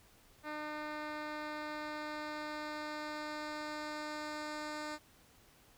10% pulse tone with low-pass filter sweep, 302.5 Hz, D#4, 49 cents flat, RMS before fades -42 dBFS, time 0.43-4.99 s, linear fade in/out 50 ms, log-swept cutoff 2900 to 6900 Hz, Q 1, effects pink hiss -64 dBFS RMS until 5.77 s

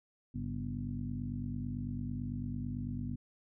harmonic tone with a mistuned harmonic, 49 Hz, G1, in tune, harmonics 1 / 2 / 3 / 4 / 5 / 6, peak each -45 / -41 / -41 / -46 / -40 / -52 dBFS, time 0.34-3.16 s, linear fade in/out 10 ms, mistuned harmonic 3, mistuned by -110 cents, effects none

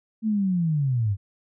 sine linear sweep, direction down, 224.8 to 93.7 Hz, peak -20 dBFS, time 0.22-1.17 s, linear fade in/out 50 ms, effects none

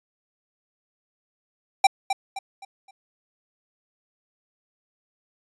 square tone with echo, 784 Hz, G5, in tune, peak -12 dBFS, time 1.84-1.87 s, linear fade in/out 5 ms, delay 260 ms, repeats 4, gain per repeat -9 dB, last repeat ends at 2.91 s, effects resampled to 22050 Hz

